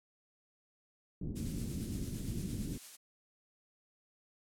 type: low-pass noise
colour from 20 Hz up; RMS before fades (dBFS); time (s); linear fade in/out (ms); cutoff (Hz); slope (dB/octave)
white; -39; 1.21-2.78; 5; 260; 24
type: noise with tremolo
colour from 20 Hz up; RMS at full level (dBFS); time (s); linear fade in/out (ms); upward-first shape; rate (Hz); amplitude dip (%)
blue; -46; 1.35-2.97; 20; sine; 8.8; 30
effects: low-pass 10000 Hz 12 dB/octave

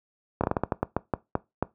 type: slowing click train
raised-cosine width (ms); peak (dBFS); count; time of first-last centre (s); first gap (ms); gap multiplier
1; -9; 12; 0.41-1.626; 27; 1.26
effects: noise-tail reverb RT60 0.2 s tail -20 dB re dry + high-pass 60 Hz 12 dB/octave

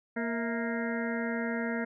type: harmonic tone with a mistuned harmonic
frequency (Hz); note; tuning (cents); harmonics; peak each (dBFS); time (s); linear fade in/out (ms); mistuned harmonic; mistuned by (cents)
233.1; A#3; 0; 1 / 2 / 3 / 4 / 6 / 7 / 8 / 9; -32 / -37 / -39 / -44 / -41 / -41 / -41 / -44; 0.16-1.85; 10; 3; -100
effects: none

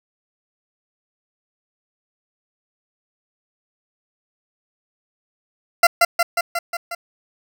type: tone with echo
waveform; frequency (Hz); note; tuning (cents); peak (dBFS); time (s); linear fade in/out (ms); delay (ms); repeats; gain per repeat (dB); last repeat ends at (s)
20% pulse; 685; F5; -34; -3; 5.83-5.87; 5; 180; 6; -3; 6.95
effects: none

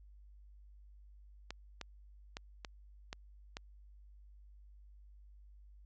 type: clicks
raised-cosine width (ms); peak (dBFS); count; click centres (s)
0.2; -25; 6; 1.506 / 1.813 / 2.369 / 2.648 / 3.129 / 3.569
effects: added 50 Hz sine -55 dBFS peak until 5.85 s + resampled to 16000 Hz

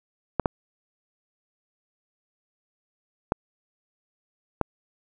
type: clicks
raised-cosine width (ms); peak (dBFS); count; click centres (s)
1; -7; 4; 0.397 / 0.458 / 3.321 / 4.613
effects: none

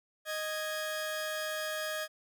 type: tone pair together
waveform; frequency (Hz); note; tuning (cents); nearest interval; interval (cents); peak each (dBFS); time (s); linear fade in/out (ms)
sawtooth; 622 / 1657.1; D#5 / G#6; -1 / -4; octave + perfect fourth; 1697; -32 / -34; 0.25-2.08; 50
effects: none

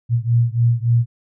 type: beating tone pair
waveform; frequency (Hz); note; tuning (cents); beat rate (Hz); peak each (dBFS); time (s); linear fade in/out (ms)
sine; 116.54 / 120.04; A#2 / B2; 0 / -49; 3.5; -16 / -17; 0.09-1.06; 50
effects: none

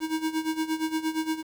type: tone with tremolo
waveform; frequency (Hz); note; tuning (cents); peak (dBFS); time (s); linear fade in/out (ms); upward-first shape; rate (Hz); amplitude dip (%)
square; 317.1; D#4; +33; -24; 0-1.43; 50; sine; 8.6; 80
effects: 9-bit

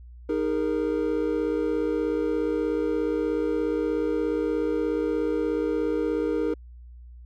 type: chord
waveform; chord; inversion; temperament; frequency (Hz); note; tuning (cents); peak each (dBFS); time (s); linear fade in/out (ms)
triangle; D# suspended fourth; none; equal with one note detuned; 311.1 / 409.4 / 466.2; D#4 / G#4 / A#4; 0 / -25 / 0; -25 / -27 / -25; 0.29-6.54; 5
effects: added 60 Hz sine -42 dBFS peak until 7.25 s

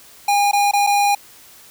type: tone with dropouts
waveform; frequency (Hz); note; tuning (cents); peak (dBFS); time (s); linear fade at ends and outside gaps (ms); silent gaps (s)
square; 813; G#5; -37; -14; 0.28-1.15; 5; 0.514-0.531 / 0.713-0.734 / 0.867-0.871
effects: white hiss -45 dBFS RMS until 1.7 s

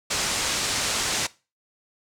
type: low-pass noise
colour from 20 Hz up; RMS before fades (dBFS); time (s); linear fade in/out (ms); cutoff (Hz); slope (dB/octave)
white; -26; 0.1-1.27; 10; 8000; 24
effects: noise-tail reverb RT60 0.3 s tail -20 dB re dry

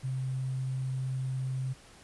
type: tone with sample-and-hold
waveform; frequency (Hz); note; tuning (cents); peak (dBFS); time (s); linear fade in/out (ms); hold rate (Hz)
sine; 130.81; C3; 0; -30; 0.03-1.74; 20; 8820
effects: pink hiss -55 dBFS RMS until 2.03 s + resampled to 24000 Hz

